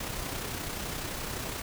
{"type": "noise with amplitude modulation", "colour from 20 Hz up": "pink", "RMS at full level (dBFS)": -34, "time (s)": [0, 1.62], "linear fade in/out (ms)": 5, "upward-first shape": "sine", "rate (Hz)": 31.6, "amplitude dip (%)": 40, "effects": []}